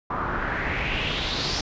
pink noise with low-pass filter sweep, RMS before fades -27 dBFS, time 0.1-1.61 s, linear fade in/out 5 ms, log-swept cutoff 1100 to 5300 Hz, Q 3.8, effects resampled to 16000 Hz

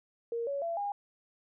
sine tone with pitch steps, 466.2 / 560.9 / 674.7 / 811.7 Hz, A#4 / C#5 / E5 / G#5, 0 / +20 / +40 / -40 cents, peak -31 dBFS, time 0.32-0.92 s, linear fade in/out 2 ms, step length 150 ms, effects none

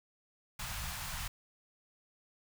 pink band-stop noise, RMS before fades -40 dBFS, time 0.59-1.28 s, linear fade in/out 5 ms, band 160 to 790 Hz, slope 24 dB/octave, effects none

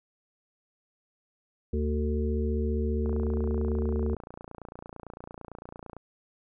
harmonic tone, 75 Hz, D2, 37 cents sharp, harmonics 1 / 3 / 5 / 6, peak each -27 / -32 / -34 / -35 dBFS, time 1.73-4.15 s, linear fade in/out 5 ms
click train, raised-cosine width 1 ms, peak -27 dBFS, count 85, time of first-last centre 3.06-5.967 s, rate 28.9 Hz
effects none

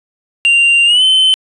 triangle tone with pitch glide, 2777 to 3064 Hz, F7 to G7, -10 to -40 cents, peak -5 dBFS, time 0.45-1.34 s, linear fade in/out 0 ms, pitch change +170 cents, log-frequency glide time 0.85-1.03 s, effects resampled to 24000 Hz

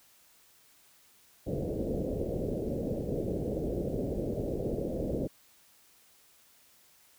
white low-pass noise, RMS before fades -33 dBFS, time 1.46-5.28 s, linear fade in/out 20 ms, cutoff 560 Hz, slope 48 dB/octave, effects white hiss -62 dBFS RMS until 7.18 s

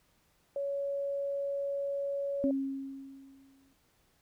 sine tone, 560 Hz, C#5, 18 cents sharp, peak -31 dBFS, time 0.56-2.51 s, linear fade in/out 2 ms
sine tone with exponential decay, 271.4 Hz, C#4, 36 cents flat, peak -25 dBFS, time 2.44-3.73 s, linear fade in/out 0 ms, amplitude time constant 280 ms
effects pink hiss -70 dBFS RMS until 4.21 s

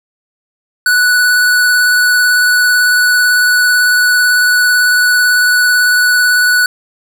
square tone with vibrato, 1480 Hz, F#6, in tune, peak -8 dBFS, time 0.86-6.66 s, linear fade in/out 2 ms, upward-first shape triangle, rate 18 Hz, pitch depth 16 cents each way, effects none

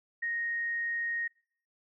sine tone, 1866 Hz, A#6, 1 cent sharp, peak -30 dBFS, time 0.22-1.28 s, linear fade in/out 10 ms, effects noise-tail reverb RT60 0.6 s tail -26 dB re dry

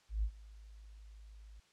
sine tone with ADSR envelope, 53.1 Hz, G#1, 39 cents sharp, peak -29 dBFS, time 0.09-1.6 s, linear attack 140 ms, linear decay 74 ms, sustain -22 dB, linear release 5 ms, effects white hiss -69 dBFS RMS until 1.72 s + low-pass 6000 Hz 12 dB/octave

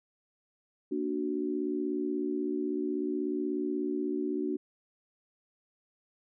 sine chord, Bb augmented, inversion none, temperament equal, 233.1 / 293.7 / 370 Hz, Bb3 / D4 / F#4, 0 / 0 / 0 cents, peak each -37 / -32 / -33 dBFS, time 0.91-4.57 s, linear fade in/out 10 ms, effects none

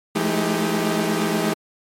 sawtooth tone cluster, 169.7 / 209.9 / 218.2 / 315.8 / 396.9 Hz, F3 / G#3 / A3 / D#4 / G4, -49 / +19 / -14 / +26 / +22 cents, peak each -22 dBFS, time 0.15-1.54 s, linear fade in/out 10 ms, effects MP3 64 kbps

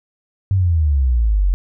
sine exponential sweep, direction down, 99.8 to 44 Hz, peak -12 dBFS, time 0.51-1.54 s, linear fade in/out 0 ms, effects none

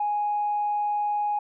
sine tone, 830.6 Hz, G#5, in tune, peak -22 dBFS, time 0-1.39 s, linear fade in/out 5 ms, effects tanh soft clip ceiling -18 dBFS

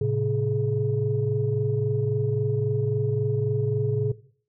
sine tone cluster, 110.5 / 134.2 / 421.3 Hz, A2 / C3 / G#4, +8 / +44 / +25 cents, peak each -25 dBFS, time 0.01-4.12 s, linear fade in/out 5 ms, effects noise-tail reverb RT60 0.5 s tail -18 dB re dry + tanh soft clip ceiling -12 dBFS

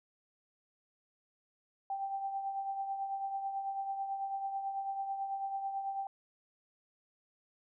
sine tone with tremolo, 784 Hz, G5, in tune, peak -32 dBFS, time 1.9-6.07 s, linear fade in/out 2 ms, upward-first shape triangle, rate 9.1 Hz, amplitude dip 55%, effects none

